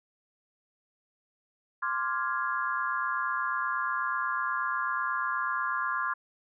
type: chord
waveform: sine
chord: D half-diminished seventh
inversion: third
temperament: equal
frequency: 1046.5 / 1174.7 / 1396.9 / 1661.2 Hz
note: C6 / D6 / F6 / Ab6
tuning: 0 / 0 / 0 / 0 cents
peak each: -32 / -34 / -33 / -34 dBFS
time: 1.82-6.14 s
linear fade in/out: 10 ms
effects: none